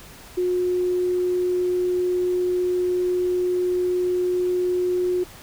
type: tone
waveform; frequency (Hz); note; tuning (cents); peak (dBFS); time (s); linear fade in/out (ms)
sine; 360.8; F#4; -44; -19; 0.37-5.24; 10
effects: pink hiss -44 dBFS RMS until 5.42 s